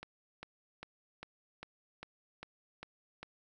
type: click train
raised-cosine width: 0.3 ms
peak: -28 dBFS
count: 9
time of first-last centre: 0.03-3.23 s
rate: 2.5 Hz
effects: none